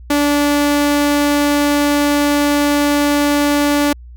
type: tone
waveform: sawtooth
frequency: 290 Hz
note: D4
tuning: 22 cents flat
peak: -8 dBFS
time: 0.1-3.93 s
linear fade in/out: 5 ms
effects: added 60 Hz sine -33 dBFS peak until 4.16 s